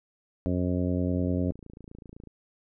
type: harmonic tone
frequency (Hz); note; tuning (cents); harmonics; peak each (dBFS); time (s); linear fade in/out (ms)
90; F#2; -47; 1 / 2 / 3 / 4 / 5 / 6 / 7; -29 / -30 / -29 / -37 / -38 / -37 / -39; 0.46-1.51; 0
type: click train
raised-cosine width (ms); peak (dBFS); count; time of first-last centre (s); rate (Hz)
3; -32; 34; 1.09-2.273; 27.9
effects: none